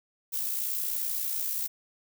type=noise with amplitude modulation; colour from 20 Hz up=violet; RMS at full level=-29 dBFS; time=0.32-1.68 s; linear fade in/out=20 ms; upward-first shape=sine; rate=60.7 Hz; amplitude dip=45%; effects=none